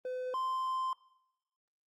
triangle tone pair in turn, 507 / 1041.3 Hz, B4 / C6, +45 / -9 cents, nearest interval octave, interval 1246 cents, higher second, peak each -33 / -30 dBFS, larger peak second, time 0.05-0.34 / 0.34-0.93 s, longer second, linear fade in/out 2 ms, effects noise-tail reverb RT60 0.9 s tail -21 dB re dry + Opus 24 kbps

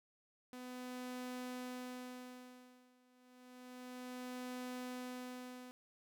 sawtooth tone with tremolo, 250.7 Hz, B3, 26 cents sharp, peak -39 dBFS, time 0.53-5.71 s, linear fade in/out 0 ms, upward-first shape sine, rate 0.3 Hz, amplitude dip 95%, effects none

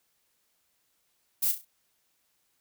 violet noise with echo, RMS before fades -26 dBFS, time 1.42-1.52 s, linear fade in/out 10 ms, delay 33 ms, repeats 4, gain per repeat -8 dB, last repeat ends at 1.652 s, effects white hiss -73 dBFS RMS until 2.6 s

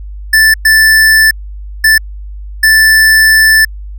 square tone bursts at uneven times, 1760 Hz, A6, in tune, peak -4 dBFS, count 4, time 0.33-0.54 / 0.65-1.31 / 1.84-1.98 / 2.63-3.65 s, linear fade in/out 5 ms, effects added 50 Hz sine -22 dBFS peak until 3.98 s

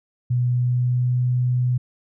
sine tone with pitch glide, 123.3 to 124.66 Hz, B2 to B2, -2 to +17 cents, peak -17 dBFS, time 0.3-1.78 s, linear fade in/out 10 ms, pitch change +19 cents, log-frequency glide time 0.49-1.2 s, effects none

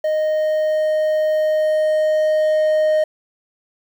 triangle tone with level ramp, 619 Hz, D#5, 9 cents flat, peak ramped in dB -14 to -11 dBFS, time 0.04-3.04 s, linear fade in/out 5 ms, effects 8-bit

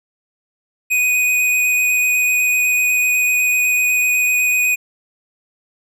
square tone with vibrato, 2489 Hz, D#7, in tune, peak -14 dBFS, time 0.9-4.76 s, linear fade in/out 20 ms, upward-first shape square, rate 8 Hz, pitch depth 8 cents each way, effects none

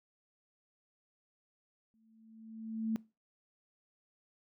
sine tone with exponential growth, 222.3 Hz, A3, 18 cents sharp, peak -29 dBFS, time 1.94-2.96 s, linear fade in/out 0 ms, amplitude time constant 220 ms, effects noise-tail reverb RT60 0.3 s tail -22 dB re dry

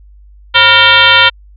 sine tone with frequency modulation, 2279 Hz, C#7, 47 cents sharp, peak -3 dBFS, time 0.54-1.3 s, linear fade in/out 20 ms, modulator 436 Hz, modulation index 3.1, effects added 50 Hz sine -36 dBFS peak until 1.56 s

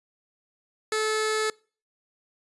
15% pulse tone with notch filter, 433.7 Hz, A4, 25 cents flat, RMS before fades -26 dBFS, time 0.92-1.5 s, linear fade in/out 2 ms, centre 930 Hz, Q 1.7, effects noise-tail reverb RT60 0.4 s tail -25 dB re dry + resampled to 24000 Hz

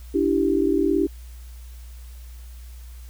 sine tone cluster, 292 / 333.1 / 391.2 Hz, D4 / E4 / G4, -10 / +18 / -4 cents, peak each -22 dBFS, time 0.14-1.07 s, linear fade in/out 10 ms, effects added 60 Hz sine -37 dBFS peak until 3.09 s + white hiss -53 dBFS RMS until 3.09 s

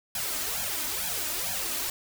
white noise with flanger, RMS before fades -31 dBFS, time 0.15-1.9 s, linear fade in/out 2 ms, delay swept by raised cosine 1.2 to 3.3 ms, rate 2.2 Hz, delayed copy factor +0.95, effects none

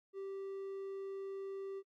triangle tone, 390 Hz, G4, 9 cents flat, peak -39 dBFS, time 0.13-1.83 s, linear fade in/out 50 ms, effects noise-tail reverb RT60 0.1 s tail -25 dB re dry

